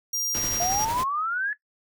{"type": "tone", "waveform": "40% pulse", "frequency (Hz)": 5700, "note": "F8", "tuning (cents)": 34, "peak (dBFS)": -25, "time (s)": [0.13, 0.85], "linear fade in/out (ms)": 5}
{"type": "noise with tremolo", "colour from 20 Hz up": "pink", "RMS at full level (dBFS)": -32, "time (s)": [0.34, 1.04], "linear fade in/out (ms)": 10, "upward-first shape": "sine", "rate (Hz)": 11, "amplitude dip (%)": 40}
{"type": "exponential sweep", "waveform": "sine", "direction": "up", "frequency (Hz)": [687, 1727], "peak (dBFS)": -24, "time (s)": [0.6, 1.53], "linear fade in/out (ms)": 2}
{"effects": ["noise-tail reverb RT60 0.1 s tail -17 dB re dry"]}